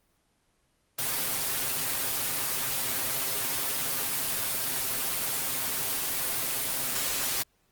white noise with comb filter, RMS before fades -29 dBFS, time 0.98-7.43 s, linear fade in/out 10 ms, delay 7.5 ms, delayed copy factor +0.9, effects pink hiss -70 dBFS RMS until 7.71 s + Opus 24 kbps

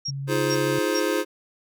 sine tone bursts, 5588 Hz, F8, in tune, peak -26 dBFS, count 3, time 0.05-1.001 s, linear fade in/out 10 ms, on 57 ms, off 390 ms
sine tone with vibrato, 137.9 Hz, C#3, 9 cents flat, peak -28 dBFS, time 0.08-0.79 s, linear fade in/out 5 ms, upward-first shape triangle, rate 14 Hz, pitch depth 9 cents each way
square chord, F minor seventh, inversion third, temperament just, 314.3 / 349.2 / 419.1 / 523.8 Hz, Eb4 / F4 / Ab4 / C5, +18 / 0 / +16 / +2 cents, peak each -28 dBFS, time 0.27-1.25 s, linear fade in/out 50 ms
effects none

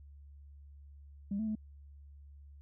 sine tone with pitch steps, 200.1 / 219.9 / 215.5 Hz, G3 / A3 / A3, +36 / -1 / -36 cents, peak -31 dBFS, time 1.31-1.553 s, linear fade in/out 5 ms, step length 81 ms, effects tanh soft clip ceiling -28 dBFS + added 71 Hz sine -51 dBFS peak until 2.61 s

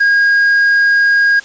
triangle tone, 1631 Hz, G#6, 32 cents flat, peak -6 dBFS, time 0-1.4 s, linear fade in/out 10 ms, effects white hiss -37 dBFS RMS until 1.44 s + resampled to 16000 Hz

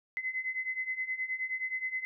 sine beating tone pair, 2035 / 2044.5 Hz, C7 / C7, -49 / -41 cents, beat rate 9.5 Hz, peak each -37 / -34 dBFS, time 0.17-2.05 s, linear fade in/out 0 ms, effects none

